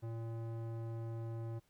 square tone with low-pass filter, 114.4 Hz, A#2, 32 cents flat, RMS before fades -42 dBFS, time 0.02-1.6 s, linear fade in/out 20 ms, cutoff 820 Hz, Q 0.69, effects pink hiss -75 dBFS RMS until 1.69 s

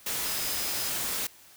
sine tone in noise, 5060 Hz, D#8, 28 cents sharp, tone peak -39 dBFS, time 0.24-0.9 s, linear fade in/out 5 ms, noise white, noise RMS -31 dBFS, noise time 0.06-1.27 s, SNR -11 dB, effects white hiss -54 dBFS RMS until 1.56 s

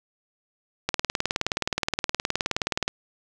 click train, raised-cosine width 0.2 ms, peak -6 dBFS, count 39, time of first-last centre 0.89-2.88 s, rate 19.1 Hz, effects none

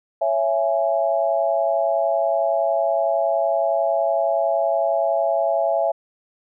sine chord, C# minor, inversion none, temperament just, 554.4 / 665.2 / 831.5 Hz, C#5 / E5 / G#5, 0 / +16 / +2 cents, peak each -23 / -19 / -25 dBFS, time 0.21-5.92 s, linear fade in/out 10 ms, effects none

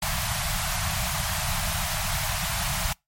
pink band-stop noise, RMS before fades -27 dBFS, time 0.02-2.93 s, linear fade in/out 5 ms, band 190 to 620 Hz, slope 96 dB/octave, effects noise-tail reverb RT60 0.2 s tail -26 dB re dry + MP3 64 kbps

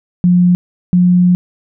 sine tone pair in turn, 178 / 178.85 Hz, F3 / F3, +33 / +41 cents, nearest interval unison, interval 8 cents, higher second, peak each -6 dBFS, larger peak neither, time 0.24-0.55 / 0.93-1.35 s, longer second, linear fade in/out 0 ms, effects none

